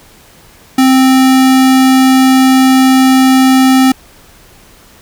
square tone, 261.9 Hz, C4, 2 cents sharp, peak -5 dBFS, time 0.78-3.92 s, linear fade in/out 5 ms, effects pink hiss -41 dBFS RMS until 5.01 s

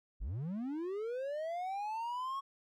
triangle linear sweep, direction up, 36.71 to 1108.7 Hz, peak -34 dBFS, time 0.2-2.41 s, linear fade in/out 20 ms, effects none

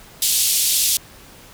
white band-pass noise, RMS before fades -18 dBFS, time 0.22-0.97 s, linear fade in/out 2 ms, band 3100 to 13000 Hz, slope 24 dB/octave, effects pink hiss -44 dBFS RMS until 1.53 s

